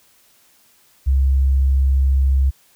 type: tone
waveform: sine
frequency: 67.2 Hz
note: C2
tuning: 47 cents sharp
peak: -12 dBFS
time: 1.06-2.51 s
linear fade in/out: 20 ms
effects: white hiss -55 dBFS RMS until 2.75 s